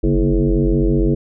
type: tone with frequency modulation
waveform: sine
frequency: 139.5 Hz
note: C#3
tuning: 11 cents sharp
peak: -12 dBFS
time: 0.03-1.15 s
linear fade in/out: 10 ms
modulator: 95 Hz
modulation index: 3.1
effects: none